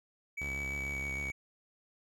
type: tone with pitch glide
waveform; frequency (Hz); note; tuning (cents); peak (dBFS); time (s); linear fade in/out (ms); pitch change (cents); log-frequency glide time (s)
triangle; 2279 to 2254; C#7 to C#7; +47 to +28; -34; 0.37-1.32; 10; -19; 0.79-1.12
type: tone with vibrato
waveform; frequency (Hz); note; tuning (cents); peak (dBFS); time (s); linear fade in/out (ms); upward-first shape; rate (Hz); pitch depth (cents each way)
sawtooth; 69; C#2; -7; -36; 0.41-1.31; 5; square; 6.6; 56
effects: none